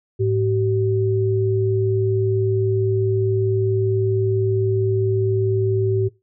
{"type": "tone pair together", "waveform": "sine", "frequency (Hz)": [107.48, 383], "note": ["A2", "G4"], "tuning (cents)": [-40, -40], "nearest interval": "octave + minor seventh", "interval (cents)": 2200, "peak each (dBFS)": -19, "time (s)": [0.19, 6.09], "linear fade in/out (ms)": 20, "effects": ["noise-tail reverb RT60 0.2 s tail -18 dB re dry"]}